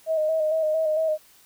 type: tone with vibrato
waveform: sine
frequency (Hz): 629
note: D#5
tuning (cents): +19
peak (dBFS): -20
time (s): 0.06-1.18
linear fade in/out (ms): 50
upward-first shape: square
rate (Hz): 4.4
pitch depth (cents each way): 32
effects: white hiss -55 dBFS RMS until 1.45 s